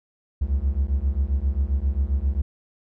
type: beating tone pair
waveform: triangle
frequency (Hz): 64.8 / 72.3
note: C2 / D2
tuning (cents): -16 / -27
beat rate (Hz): 7.5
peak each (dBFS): -21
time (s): 0.41-2.42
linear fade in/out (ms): 10
effects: none

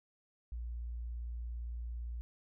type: tone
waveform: sine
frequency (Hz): 58.8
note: A#1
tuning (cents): +16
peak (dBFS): -38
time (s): 0.52-2.21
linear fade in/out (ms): 0
effects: none

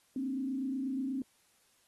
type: tone with frequency modulation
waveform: sine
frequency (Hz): 265.1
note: C4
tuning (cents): +23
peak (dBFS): -32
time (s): 0.16-1.22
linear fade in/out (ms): 2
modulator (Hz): 28.2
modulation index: 0.71
effects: white hiss -69 dBFS RMS until 1.87 s + AAC 32 kbps

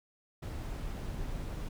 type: noise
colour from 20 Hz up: brown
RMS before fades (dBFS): -38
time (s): 0.42-1.69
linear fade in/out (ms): 10
effects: none

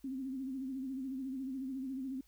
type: tone with vibrato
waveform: sine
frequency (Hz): 264.4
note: C4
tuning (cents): +18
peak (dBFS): -37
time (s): 0.04-2.21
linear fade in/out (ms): 5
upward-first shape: sine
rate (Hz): 14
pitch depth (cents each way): 66
effects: added 50 Hz sine -66 dBFS peak until 2.27 s + white hiss -71 dBFS RMS until 2.27 s

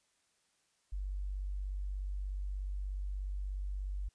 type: tone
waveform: sine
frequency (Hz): 48.37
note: G1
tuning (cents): -22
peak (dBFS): -35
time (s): 0.92-4.09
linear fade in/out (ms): 10
effects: white hiss -75 dBFS RMS until 4.14 s + resampled to 22050 Hz

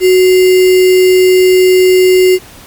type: tone with sample-and-hold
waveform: sine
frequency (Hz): 370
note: F#4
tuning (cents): 0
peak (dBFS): -3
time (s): 0-2.39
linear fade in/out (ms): 50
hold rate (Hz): 2450
effects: pink hiss -35 dBFS RMS until 2.66 s + MP3 96 kbps

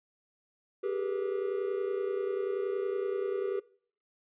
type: tone cluster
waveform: triangle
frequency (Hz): 391.4 / 421.9 / 482.8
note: G4 / G#4 / B4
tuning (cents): -3 / +27 / -39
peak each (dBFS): -30 / -34 / -34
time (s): 0.83-3.6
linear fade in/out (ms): 10
effects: noise-tail reverb RT60 0.5 s tail -21 dB re dry + resampled to 8000 Hz

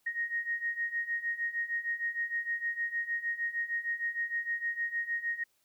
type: beating tone pair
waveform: sine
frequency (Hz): 1864.7 / 1871.2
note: A#6 / A#6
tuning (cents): 0 / +6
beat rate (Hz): 6.5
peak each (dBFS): -36 / -33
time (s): 0.06-5.44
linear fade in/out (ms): 10
effects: white hiss -73 dBFS RMS until 5.64 s

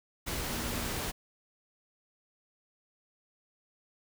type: tone in noise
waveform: sine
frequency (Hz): 236.5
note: A#3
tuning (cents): +25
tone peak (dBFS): -42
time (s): 0.48-0.9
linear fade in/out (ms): 20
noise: pink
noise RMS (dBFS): -35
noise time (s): 0.26-1.12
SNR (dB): -10
effects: none

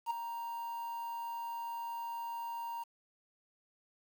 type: tone with ADSR envelope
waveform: triangle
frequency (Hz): 932.3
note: A#5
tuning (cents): 0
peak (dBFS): -27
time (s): 0.06-2.84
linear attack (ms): 45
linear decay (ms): 9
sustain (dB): -9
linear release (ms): 15
effects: 9-bit

